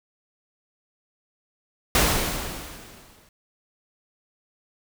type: noise with exponential decay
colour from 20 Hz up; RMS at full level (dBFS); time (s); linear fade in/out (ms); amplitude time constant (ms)
pink; -17; 1.95-3.29; 2; 290
effects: none